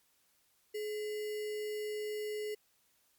sine tone with sample-and-hold, 423.9 Hz, G#4, 35 cents sharp, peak -35 dBFS, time 0.74-2.55 s, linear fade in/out 10 ms, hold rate 2450 Hz, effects white hiss -72 dBFS RMS until 3.18 s + MP3 96 kbps

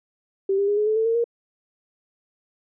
sine tone with pitch steps, 389.5 / 400 / 410.8 / 421.8 / 433.2 / 444.8 / 456.8 / 469.1 Hz, G4 / G4 / G#4 / G#4 / A4 / A4 / A#4 / A#4, -11 / +35 / -19 / +27 / -27 / +19 / -35 / +11 cents, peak -18 dBFS, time 0.49-1.242 s, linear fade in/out 5 ms, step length 94 ms, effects none

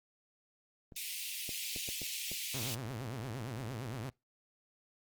clicks, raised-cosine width 2 ms, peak -31 dBFS, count 6, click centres 0.922 / 1.492 / 1.762 / 1.889 / 2.017 / 2.316 s
pink high-pass noise, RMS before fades -40 dBFS, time 0.96-2.75 s, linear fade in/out 5 ms, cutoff 2300 Hz, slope 48 dB/octave
sawtooth tone with vibrato, 120.7 Hz, B2, 39 cents flat, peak -35 dBFS, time 2.54-4.1 s, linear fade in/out 5 ms, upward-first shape triangle, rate 8.7 Hz, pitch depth 280 cents each way
effects noise-tail reverb RT60 0.2 s tail -22 dB re dry + Opus 24 kbps

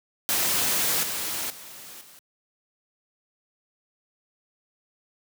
white noise with level steps, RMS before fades -24 / -30 / -43 / -50 dBFS, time 0.29-2.19 s, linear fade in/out 0 ms, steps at 1.03 / 1.5 / 2.01 s, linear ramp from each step 2 ms, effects high-pass 100 Hz 12 dB/octave

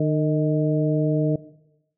harmonic tone with a mistuned harmonic, 151.9 Hz, D#3, 41 cents flat, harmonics 1 / 2 / 3 / 4, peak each -21 / -24 / -26 / -27 dBFS, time 0-1.36 s, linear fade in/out 5 ms, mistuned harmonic 4, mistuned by +50 cents, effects noise-tail reverb RT60 0.9 s tail -18 dB re dry

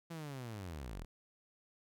sawtooth linear sweep, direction down, 170.6 to 34.94 Hz, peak -39 dBFS, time 0.1-1.05 s, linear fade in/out 10 ms, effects none

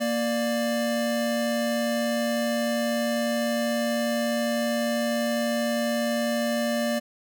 square tone pair together, 234.1 / 590 Hz, A#3 / D5, +8 / +8 cents, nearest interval octave + major third, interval 1600 cents, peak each -27 dBFS, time 0-7 s, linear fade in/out 20 ms, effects none

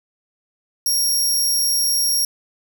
20% pulse tone, 5588 Hz, F8, in tune, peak -11 dBFS, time 0.86-2.25 s, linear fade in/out 2 ms, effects none

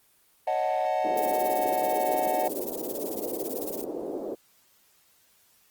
triangle chord, D# half-diminished seventh, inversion third, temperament equal, 554.4 / 622.3 / 740 / 880 Hz, C#5 / D#5 / F#5 / A5, 0 / 0 / 0 / 0 cents, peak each -31 / -27 / -25 / -31 dBFS, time 0.47-2.48 s, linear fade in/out 5 ms
pink band-pass noise, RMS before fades -34 dBFS, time 1.04-4.35 s, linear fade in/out 10 ms, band 310 to 560 Hz, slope 24 dB/octave
violet noise with tremolo, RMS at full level -33 dBFS, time 1.17-3.84 s, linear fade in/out 2 ms, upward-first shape triangle, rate 18 Hz, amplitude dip 95%
effects white hiss -63 dBFS RMS until 5.7 s + Opus 24 kbps

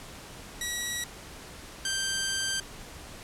10% pulse tone pair in turn, 1926 / 1570 Hz, B6 / G6, -44 / +2 cents, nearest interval major third, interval 354 cents, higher first, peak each -21 / -19 dBFS, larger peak second, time 0.61-1.04 / 1.85-2.6 s, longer second, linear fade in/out 2 ms, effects pink hiss -45 dBFS RMS until 3.23 s + low-pass 11000 Hz 12 dB/octave

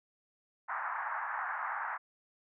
pink band-pass noise, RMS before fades -37 dBFS, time 0.68-1.98 s, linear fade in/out 20 ms, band 790 to 1800 Hz, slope 48 dB/octave, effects none

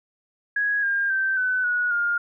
sine tone with pitch steps, 1661.2 / 1608.3 / 1557.1 / 1507.6 / 1459.6 / 1413.1 Hz, G#6 / G6 / G6 / F#6 / F#6 / F6, 0 / +44 / -12 / +32 / -24 / +20 cents, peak -20 dBFS, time 0.56-2.18 s, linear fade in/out 5 ms, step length 270 ms, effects none

